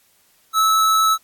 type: tone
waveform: square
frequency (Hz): 1304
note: E6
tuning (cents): -19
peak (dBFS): -14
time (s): 0.53-1.18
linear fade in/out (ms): 50
effects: white hiss -58 dBFS RMS until 1.23 s + AAC 64 kbps